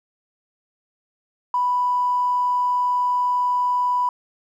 triangle tone with tanh clipping, 987.8 Hz, B5, in tune, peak -17 dBFS, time 1.54-4.09 s, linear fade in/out 2 ms, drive 2 dB, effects none

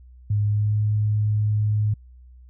sine tone with pitch glide, 103.83 to 105.89 Hz, G#2 to G#2, 0 to +34 cents, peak -18 dBFS, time 0.3-1.94 s, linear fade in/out 5 ms, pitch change +34 cents, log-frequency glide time 0.43-0.77 s, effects added 62 Hz sine -44 dBFS peak until 2.49 s

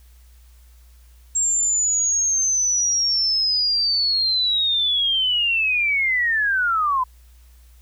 sine linear sweep, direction down, 7500 to 993 Hz, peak -17 dBFS, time 1.35-7.04 s, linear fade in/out 10 ms, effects added 60 Hz sine -46 dBFS peak until 7.81 s + white hiss -59 dBFS RMS until 7.81 s

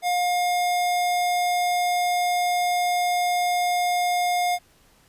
square tone, 712 Hz, F5, 33 cents sharp, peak -21 dBFS, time 0.02-4.59 s, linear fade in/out 50 ms, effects pink hiss -58 dBFS RMS until 5.08 s + resampled to 32000 Hz

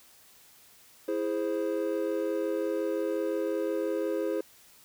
triangle chord, E augmented, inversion none, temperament equal, 329.6 / 415.3 / 523.3 Hz, E4 / G#4 / B#4, 0 / 0 / 0 cents, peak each -30 dBFS, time 1.08-4.41 s, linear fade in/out 5 ms, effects white hiss -57 dBFS RMS until 4.84 s

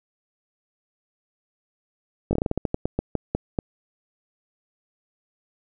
slowing click train, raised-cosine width 2 ms, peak -9 dBFS, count 15, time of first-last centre 2.31-3.588 s, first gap 20 ms, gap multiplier 1.21, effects none

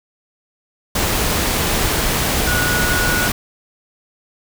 sine tone in noise, 1459 Hz, F#6, 25 cents flat, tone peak -19 dBFS, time 2.47-3.28 s, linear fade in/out 5 ms, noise pink, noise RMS -18 dBFS, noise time 0.95-3.32 s, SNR -4 dB, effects none

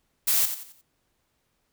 blue noise with echo, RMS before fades -22 dBFS, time 0.27-0.46 s, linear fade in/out 10 ms, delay 89 ms, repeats 4, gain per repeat -9 dB, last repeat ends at 0.816 s, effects pink hiss -73 dBFS RMS until 1.72 s

